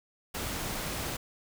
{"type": "noise", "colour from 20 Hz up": "pink", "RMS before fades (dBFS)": -35, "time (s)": [0.34, 1.17], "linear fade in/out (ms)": 10, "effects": []}